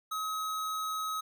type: tone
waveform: square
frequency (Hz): 1274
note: D#6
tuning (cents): +41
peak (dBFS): -33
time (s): 0.11-1.21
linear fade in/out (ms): 10
effects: none